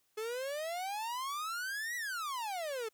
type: exponential two-way sweep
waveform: 45% pulse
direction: up then down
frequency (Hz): 424.4 to 1975.5 to 424.4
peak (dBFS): -36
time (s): 0.17-2.89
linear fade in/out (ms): 10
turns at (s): 1.96
effects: white hiss -75 dBFS RMS until 2.93 s